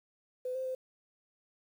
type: tone with pitch steps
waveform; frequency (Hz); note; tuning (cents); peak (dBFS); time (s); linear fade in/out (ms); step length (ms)
sine; 506 / 521 / 516; B4 / C5 / C5; +42 / -7 / -24; -33; 0.45-0.75; 5; 100
effects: 10-bit